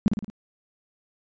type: tone with echo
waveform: sine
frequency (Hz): 207.9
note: G#3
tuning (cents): +2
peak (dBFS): -14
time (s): 0.06-0.08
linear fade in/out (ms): 0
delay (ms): 55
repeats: 4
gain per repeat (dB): -5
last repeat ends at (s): 0.3
effects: resampled to 16000 Hz